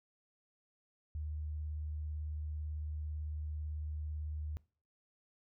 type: tone with vibrato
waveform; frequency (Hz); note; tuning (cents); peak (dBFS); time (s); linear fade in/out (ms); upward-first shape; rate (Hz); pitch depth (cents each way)
sine; 76.1; D#2; -38; -37; 1.15-4.57; 0; triangle; 18; 24
effects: noise-tail reverb RT60 0.4 s tail -22 dB re dry